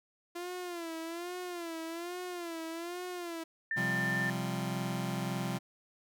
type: tone with vibrato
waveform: sawtooth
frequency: 343 Hz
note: F4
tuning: 31 cents flat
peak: -34 dBFS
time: 0.35-3.44 s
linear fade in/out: 10 ms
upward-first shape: sine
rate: 1.2 Hz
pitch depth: 95 cents each way
type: tone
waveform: sine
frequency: 1788 Hz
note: A6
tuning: 27 cents sharp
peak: -31 dBFS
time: 3.71-4.3 s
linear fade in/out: 2 ms
type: chord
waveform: sawtooth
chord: C suspended fourth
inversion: none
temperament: just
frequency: 130.81 / 174.42 / 196.22 Hz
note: C3 / F3 / G3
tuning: 0 / -2 / +2 cents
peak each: -33 dBFS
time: 3.76-5.59 s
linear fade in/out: 20 ms
effects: none